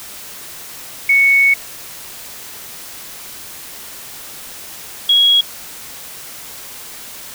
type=tone pair in turn; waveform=sine; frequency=2217 / 3314 Hz; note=C#7 / G#7; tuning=0 / -4 cents; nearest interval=perfect fifth; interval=696 cents; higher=second; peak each=-8 dBFS; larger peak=neither; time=1.09-1.54 / 5.09-5.41 s; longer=first; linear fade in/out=5 ms; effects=white hiss -33 dBFS RMS until 7.34 s